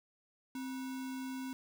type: tone with sample-and-hold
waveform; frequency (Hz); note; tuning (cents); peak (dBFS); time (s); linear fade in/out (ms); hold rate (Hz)
sine; 261.6; C4; 0; -38; 0.55-1.53; 2; 1225
effects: none